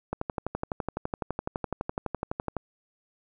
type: click train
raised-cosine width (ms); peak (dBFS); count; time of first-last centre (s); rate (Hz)
1; -15; 30; 0.13-2.567; 11.9
effects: none